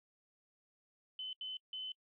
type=tone bursts at uneven times; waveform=sine; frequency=3037 Hz; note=F#7; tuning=44 cents sharp; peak=-40 dBFS; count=3; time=1.19-1.33 / 1.41-1.57 / 1.73-1.92 s; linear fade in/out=2 ms; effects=noise-tail reverb RT60 0.1 s tail -24 dB re dry